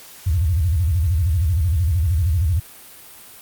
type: tone with vibrato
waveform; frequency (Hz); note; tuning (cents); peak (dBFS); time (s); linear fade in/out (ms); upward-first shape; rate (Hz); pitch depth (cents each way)
sine; 83.4; E2; +21; -15; 0.26-2.6; 10; square; 13; 210
effects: white hiss -42 dBFS RMS until 3.41 s + Opus 48 kbps